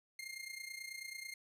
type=tone with amplitude modulation; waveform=sawtooth; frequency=2118 Hz; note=C7; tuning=21 cents sharp; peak=-38 dBFS; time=0.19-1.34 s; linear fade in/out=2 ms; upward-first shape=sine; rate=29.2 Hz; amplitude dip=75%; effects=resampled to 32000 Hz